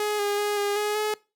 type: tone with pitch steps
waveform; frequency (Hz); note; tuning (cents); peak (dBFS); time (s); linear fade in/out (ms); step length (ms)
sawtooth; 419.4 / 408.7 / 414 / 407.4 / 418.4 / 425.3; G#4 / G#4 / G#4 / G#4 / G#4 / G#4; +17 / -28 / -5 / -33 / +13 / +41; -20; 0-1.14; 2; 190
effects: noise-tail reverb RT60 0.3 s tail -23 dB re dry + Opus 48 kbps